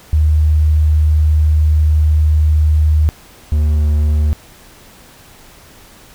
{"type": "tone pair in turn", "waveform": ["sine", "triangle"], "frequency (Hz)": [76.8, 75.18], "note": ["D#2", "D2"], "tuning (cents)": [-22, 41], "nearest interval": "unison", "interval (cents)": 37, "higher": "first", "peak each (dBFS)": -8, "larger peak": "neither", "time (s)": [[0.13, 3.09], [3.52, 4.33]], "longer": "first", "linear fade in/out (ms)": 0, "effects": ["pink hiss -42 dBFS RMS until 6.14 s"]}